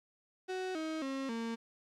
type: tone with pitch steps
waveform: 35% pulse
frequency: 372.3 / 316.7 / 269.4 / 229.2 Hz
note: F#4 / D#4 / C#4 / A#3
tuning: +11 / +31 / -49 / -29 cents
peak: -34 dBFS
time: 0.48-1.56 s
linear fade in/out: 20 ms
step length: 270 ms
effects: low-pass 6000 Hz 12 dB/octave + 12-bit